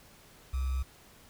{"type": "tone with sample-and-hold", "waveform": "sine", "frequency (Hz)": 65.41, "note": "C2", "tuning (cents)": 0, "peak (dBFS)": -28, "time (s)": [0.53, 0.83], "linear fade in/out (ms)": 10, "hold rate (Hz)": 1225, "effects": ["pink hiss -57 dBFS RMS until 1.29 s"]}